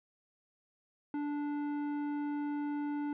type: tone with tanh clipping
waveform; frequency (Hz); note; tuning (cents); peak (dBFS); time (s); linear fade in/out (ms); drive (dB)
triangle; 292.1; D4; -9; -35; 1.14-3.13; 2; 16
effects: none